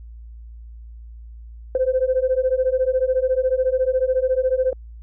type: beating tone pair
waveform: sine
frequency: 509 / 523 Hz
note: C5 / C5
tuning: -48 / -1 cents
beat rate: 14 Hz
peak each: -19 dBFS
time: 1.75-4.73 s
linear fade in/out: 2 ms
effects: tanh soft clip ceiling -10 dBFS + added 57 Hz sine -36 dBFS peak until 5.02 s